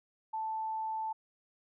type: tone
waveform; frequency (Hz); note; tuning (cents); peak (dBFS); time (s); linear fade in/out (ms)
sine; 880; A5; 0; -33; 0.33-1.13; 10
effects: none